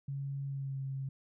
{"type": "tone with pitch glide", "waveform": "sine", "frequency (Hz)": [138.59, 135.11], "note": ["C#3", "C#3"], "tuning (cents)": [0, -44], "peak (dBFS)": -35, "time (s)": [0.08, 1.09], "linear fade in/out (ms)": 5, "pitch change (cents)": -44, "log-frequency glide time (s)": [0.46, 0.79], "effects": []}